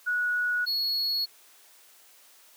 sine / triangle tone pair in turn, 1463 / 4347 Hz, F#6 / C#8, -20 / -35 cents, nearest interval octave + perfect fifth, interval 1885 cents, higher second, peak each -24 dBFS, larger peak neither, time 0.06-0.66 / 0.66-1.26 s, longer neither, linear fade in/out 20 ms, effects white hiss -56 dBFS RMS until 2.56 s + high-pass 400 Hz 12 dB/octave

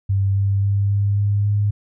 sine tone with pitch steps, 98 / 98.97 / 99.94 / 100.93 / 101.93 / 102.93 Hz, G2 / G2 / G2 / G#2 / G#2 / G#2, 0 / +17 / +34 / -49 / -32 / -15 cents, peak -15 dBFS, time 0.09-1.71 s, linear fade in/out 10 ms, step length 270 ms, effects none

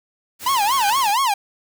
white noise, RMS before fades -32 dBFS, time 0.39-1.15 s, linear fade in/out 50 ms
45% pulse tone with vibrato, 942 Hz, A#5, 18 cents sharp, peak -16 dBFS, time 0.46-1.34 s, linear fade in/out 5 ms, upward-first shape sine, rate 4.3 Hz, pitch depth 280 cents each way
sawtooth tone with exponential growth, 1533 Hz, G6, 39 cents flat, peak -16 dBFS, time 0.67-0.9 s, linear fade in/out 2 ms, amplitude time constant 50 ms
effects none

